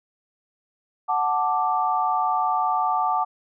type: chord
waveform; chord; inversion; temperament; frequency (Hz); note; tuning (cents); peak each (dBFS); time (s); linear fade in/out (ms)
sine; D major; first; equal; 740 / 880 / 1174.7; F#5 / A5 / D6; 0 / 0 / 0; -24; 1.08-3.25; 20
effects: none